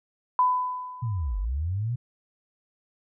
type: tone with exponential decay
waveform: sine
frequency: 1002 Hz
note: B5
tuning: 25 cents sharp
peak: -16 dBFS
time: 0.39-1.45 s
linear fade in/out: 1 ms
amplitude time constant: 230 ms
type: linear two-way sweep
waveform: sine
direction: down then up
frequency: 125.9 to 44.88 to 125.9 Hz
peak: -25 dBFS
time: 1.02-1.96 s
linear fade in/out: 10 ms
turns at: 1.38 s
effects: none